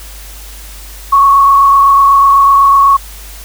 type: tone with frequency modulation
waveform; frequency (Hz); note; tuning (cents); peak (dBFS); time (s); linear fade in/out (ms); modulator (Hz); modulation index
sine; 1108.7; C#6; 0; -3; 1.12-2.97; 10; 28; 0.74
effects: added 50 Hz sine -29 dBFS peak until 3.44 s + white hiss -33 dBFS RMS until 3.44 s